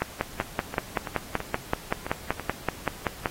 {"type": "two click trains", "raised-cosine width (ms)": 0.5, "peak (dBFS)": [-17, -9], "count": [7, 18], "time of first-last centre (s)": [[0.41, 2.397], [0.02, 3.258]], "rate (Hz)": [3.02, 5.25], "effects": ["pink hiss -44 dBFS RMS until 3.3 s", "AAC 48 kbps"]}